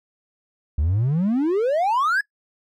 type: exponential sweep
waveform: triangle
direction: up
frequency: 68.8 to 1714 Hz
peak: -15 dBFS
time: 0.78-2.21 s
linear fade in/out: 5 ms
effects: noise-tail reverb RT60 0.1 s tail -23 dB re dry + tanh soft clip ceiling -11 dBFS